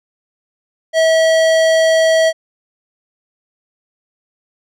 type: tone with hard clipping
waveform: sine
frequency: 646 Hz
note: E5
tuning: 35 cents flat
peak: -11 dBFS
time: 0.93-2.33 s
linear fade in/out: 50 ms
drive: 17 dB
effects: none